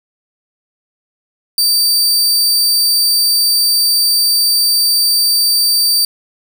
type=tone; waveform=sawtooth; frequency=4641 Hz; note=D8; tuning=21 cents flat; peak=-7 dBFS; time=1.58-6.05 s; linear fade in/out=2 ms; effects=none